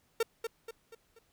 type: tone with echo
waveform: 45% pulse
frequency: 456.4 Hz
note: A#4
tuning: 37 cents flat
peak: -26 dBFS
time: 0.2-0.23 s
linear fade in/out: 5 ms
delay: 240 ms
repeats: 4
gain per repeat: -7 dB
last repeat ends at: 1.19 s
effects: pink hiss -71 dBFS RMS until 1.32 s